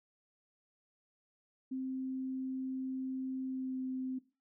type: tone with pitch glide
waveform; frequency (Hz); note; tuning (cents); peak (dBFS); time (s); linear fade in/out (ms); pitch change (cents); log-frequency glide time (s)
sine; 261.6 to 259.2; C4 to C4; 0 to -16; -35; 1.71-4.19; 10; -16; 3.46-3.8
effects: noise-tail reverb RT60 0.3 s tail -17 dB re dry

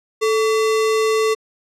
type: tone with sample-and-hold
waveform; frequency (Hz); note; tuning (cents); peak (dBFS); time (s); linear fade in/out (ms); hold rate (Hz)
sine; 438.4; A4; -6; -14; 0.21-1.35; 20; 1575
effects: low-pass 9000 Hz 12 dB/octave

